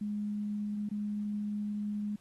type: tone with dropouts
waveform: sine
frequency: 207.9 Hz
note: G#3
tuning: 2 cents sharp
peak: -32 dBFS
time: 0.01-2.16 s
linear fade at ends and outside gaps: 5 ms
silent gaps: 0.89-0.912 s
effects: pink hiss -67 dBFS RMS until 2.2 s + AAC 32 kbps